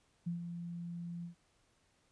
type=tone with ADSR envelope; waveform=sine; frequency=171.7 Hz; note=F3; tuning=29 cents flat; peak=-33 dBFS; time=0.26-1.35 s; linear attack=13 ms; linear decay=120 ms; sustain=-7 dB; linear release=110 ms; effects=pink hiss -73 dBFS RMS until 2.11 s + resampled to 22050 Hz